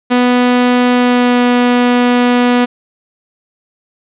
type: tone with pitch glide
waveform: sawtooth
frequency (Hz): 246.9 to 244.9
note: B3 to B3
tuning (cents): 0 to -14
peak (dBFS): -4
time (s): 0.1-2.66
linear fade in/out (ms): 20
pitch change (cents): -14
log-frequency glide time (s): 0.91-1.42
effects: resampled to 8000 Hz + 7-bit